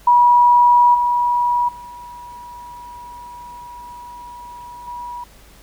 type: tone with level steps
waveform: sine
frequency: 968 Hz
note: B5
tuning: 35 cents flat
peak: -8 / -14 / -33 / -27 dBFS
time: 0.07-5.24 s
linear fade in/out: 5 ms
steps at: 0.94 / 1.68 / 4.87 s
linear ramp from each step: 10 ms
effects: added 50 Hz sine -48 dBFS peak until 5.62 s + pink hiss -48 dBFS RMS until 5.62 s